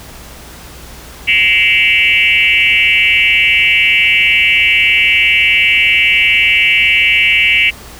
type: tone with frequency modulation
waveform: sine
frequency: 2489 Hz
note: D#7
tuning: in tune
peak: -7 dBFS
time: 1.27-7.71 s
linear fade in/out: 20 ms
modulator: 200 Hz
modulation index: 2.1
effects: added 60 Hz sine -36 dBFS peak until 7.99 s + pink hiss -34 dBFS RMS until 7.99 s